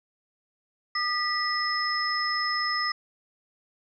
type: tone cluster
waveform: sine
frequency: 1215 / 1956 / 5180 Hz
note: D#6 / B6 / E8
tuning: -42 / -17 / -31 cents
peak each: -29 dBFS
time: 0.95-2.92 s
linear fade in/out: 5 ms
effects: none